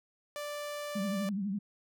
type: tone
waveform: sawtooth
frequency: 587.3 Hz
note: D5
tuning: in tune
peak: -33 dBFS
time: 0.36-1.29 s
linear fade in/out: 0 ms
type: tone with vibrato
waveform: sine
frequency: 199 Hz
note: G3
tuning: 26 cents sharp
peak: -31 dBFS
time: 0.95-1.59 s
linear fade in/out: 10 ms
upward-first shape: triangle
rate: 12 Hz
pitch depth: 130 cents each way
effects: none